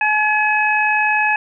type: harmonic tone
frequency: 850 Hz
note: G#5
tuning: 40 cents sharp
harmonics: 1 / 2 / 3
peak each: -18 / -18 / -18 dBFS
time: 0.01-1.36 s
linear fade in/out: 2 ms
effects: none